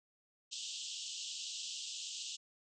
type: band-pass noise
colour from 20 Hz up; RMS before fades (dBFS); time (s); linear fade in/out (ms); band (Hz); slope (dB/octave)
pink; -44; 0.51-2.37; 20; 2800 to 7900; 96
effects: none